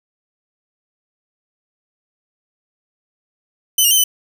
10% pulse tone with pitch steps, 3030 / 2845 / 3087 / 3009 Hz, F#7 / F7 / G7 / F#7, +40 / +31 / -27 / +28 cents, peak -3 dBFS, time 3.78-4.04 s, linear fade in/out 5 ms, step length 65 ms, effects none

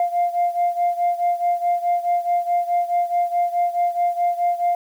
sine beating tone pair, 698.5 / 703.2 Hz, F5 / F5, 0 / +12 cents, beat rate 4.7 Hz, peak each -18 / -21 dBFS, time 0-4.75 s, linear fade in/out 2 ms, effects tanh soft clip ceiling -13 dBFS + 8-bit

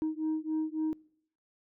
sine beating tone pair, 312 / 315.6 Hz, D#4 / D#4, +5 / +25 cents, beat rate 3.6 Hz, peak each -31 dBFS, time 0.02-0.93 s, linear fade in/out 0 ms, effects noise-tail reverb RT60 0.7 s tail -25 dB re dry + tanh soft clip ceiling -26 dBFS

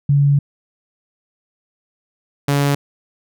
sine / sawtooth tone pair in turn, 142 / 142 Hz, C#3 / C#3, +42 / +42 cents, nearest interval unison, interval 0 cents, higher neither, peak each -10 dBFS, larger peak neither, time 0.09-0.39 / 2.48-2.75 s, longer first, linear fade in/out 5 ms, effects none

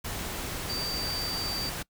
sine tone in noise, 4648 Hz, D8, 19 cents flat, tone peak -31 dBFS, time 0.69-1.7 s, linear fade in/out 10 ms, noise pink, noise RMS -35 dBFS, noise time 0.04-1.83 s, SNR +1 dB, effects noise-tail reverb RT60 0.1 s tail -23 dB re dry

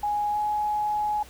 sine tone with pitch glide, 830.6 to 840.3 Hz, G#5 to G#5, 0 to +20 cents, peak -23 dBFS, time 0.03-1.23 s, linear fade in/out 5 ms, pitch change +20 cents, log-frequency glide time 0.31-0.38 s, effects added 58 Hz sine -51 dBFS peak until 1.29 s + pink hiss -49 dBFS RMS until 1.29 s

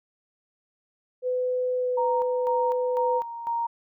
sine tone with pitch glide, 503 to 499.8 Hz, B4 to B4, +32 to +21 cents, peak -23 dBFS, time 1.22-3.22 s, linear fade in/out 50 ms, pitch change -11 cents, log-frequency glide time 1.77-1.88 s
sine tone with tremolo, 932.3 Hz, A#5, in tune, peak -24 dBFS, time 1.97-3.67 s, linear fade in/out 10 ms, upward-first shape square, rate 2 Hz, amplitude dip 65%
effects none

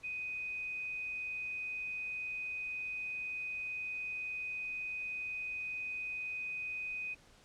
sine tone, 2499 Hz, D#7, 7 cents sharp, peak -37 dBFS, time 0.03-7.15 s, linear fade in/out 20 ms, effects pink hiss -62 dBFS RMS until 7.44 s + low-pass 8000 Hz 12 dB/octave

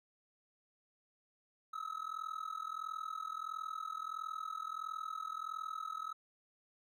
triangle tone with amplitude modulation, 1289 Hz, E6, 39 cents flat, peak -34 dBFS, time 1.73-6.13 s, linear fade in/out 10 ms, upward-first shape sine, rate 41.5 Hz, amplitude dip 90%, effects none

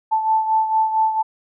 sine beating tone pair, 878 / 882.4 Hz, A5 / A5, -4 / +5 cents, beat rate 4.4 Hz, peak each -16 / -23 dBFS, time 0.11-1.23 s, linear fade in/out 20 ms, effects none

